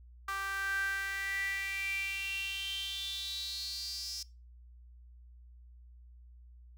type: tone with high-pass filter sweep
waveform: sawtooth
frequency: 391.4 Hz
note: G4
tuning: 3 cents flat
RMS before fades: -37 dBFS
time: 0.28-4.23 s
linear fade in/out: 5 ms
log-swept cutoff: 1300 to 5300 Hz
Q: 9
effects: noise-tail reverb RT60 0.3 s tail -22 dB re dry + added 60 Hz sine -52 dBFS peak until 6.77 s